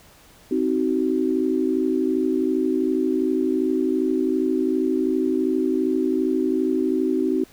sine chord, C diminished, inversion none, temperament just, 261.6 / 314 / 376.7 Hz, C4 / Eb4 / Gb4, 0 / +16 / +31 cents, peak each -23 dBFS, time 0.51-7.44 s, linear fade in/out 5 ms, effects pink hiss -51 dBFS RMS until 7.52 s

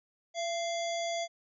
harmonic tone with a mistuned harmonic, 677 Hz, E5, 46 cents sharp, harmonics 1 / 3 / 5 / 7 / 9 / 10, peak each -32 / -41 / -41 / -46 / -46 / -46 dBFS, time 0.34-1.28 s, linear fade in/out 50 ms, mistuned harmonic 3, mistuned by +47 cents, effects none

